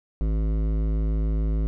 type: tone with hard clipping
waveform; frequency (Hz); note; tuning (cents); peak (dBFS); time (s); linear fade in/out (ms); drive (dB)
sine; 53.4; G#1; +49; -23; 0.21-1.67; 0; 14
effects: none